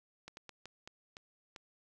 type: slowing click train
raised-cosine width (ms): 0.2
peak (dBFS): -30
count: 7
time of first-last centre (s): 0.28-1.562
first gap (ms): 91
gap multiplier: 1.34
effects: none